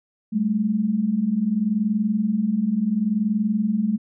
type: tone pair together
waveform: sine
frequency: 196 / 216.7 Hz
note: G3 / A3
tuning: 0 / -26 cents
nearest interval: major second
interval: 174 cents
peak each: -24 / -20 dBFS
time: 0.32-3.98 s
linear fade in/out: 20 ms
effects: none